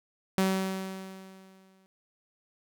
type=tone with exponential decay; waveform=sawtooth; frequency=190.3 Hz; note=F#3; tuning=49 cents sharp; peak=-18 dBFS; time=0.38-1.86 s; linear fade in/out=0 ms; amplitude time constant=320 ms; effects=none